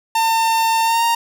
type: tone with pitch glide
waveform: 45% pulse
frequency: 903 to 928.4 Hz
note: A5 to A#5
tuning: +45 to -7 cents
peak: -14 dBFS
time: 0.15-1.15 s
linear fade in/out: 5 ms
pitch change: +48 cents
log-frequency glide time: 0.82-1.04 s
effects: none